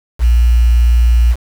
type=tone with quantisation; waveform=sine; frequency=59 Hz; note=A#1; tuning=22 cents sharp; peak=-6 dBFS; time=0.19-1.36 s; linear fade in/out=50 ms; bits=5; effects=none